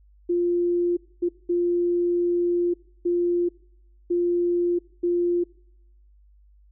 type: tone bursts at uneven times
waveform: sine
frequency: 349.2 Hz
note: F4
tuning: in tune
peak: -19 dBFS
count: 6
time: 0.29-0.97 / 1.22-1.29 / 1.49-2.74 / 3.05-3.49 / 4.1-4.79 / 5.03-5.44 s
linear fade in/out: 10 ms
effects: noise-tail reverb RT60 0.8 s tail -24 dB re dry + added 50 Hz sine -52 dBFS peak until 6.71 s